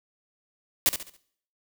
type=noise with echo; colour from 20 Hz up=white; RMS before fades=-20 dBFS; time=0.86-0.89 s; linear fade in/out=0 ms; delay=69 ms; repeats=4; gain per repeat=-9 dB; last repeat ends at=1.166 s; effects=noise-tail reverb RT60 0.6 s tail -20 dB re dry